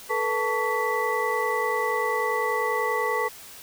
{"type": "tone cluster", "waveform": "sine", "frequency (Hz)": [436.5, 486.7, 885, 1130, 1977], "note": ["A4", "B4", "A5", "C#6", "B6"], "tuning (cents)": [-14, -25, 10, 33, 1], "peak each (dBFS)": -29, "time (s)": [0.09, 3.29], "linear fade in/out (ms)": 20, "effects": ["white hiss -44 dBFS RMS until 3.62 s"]}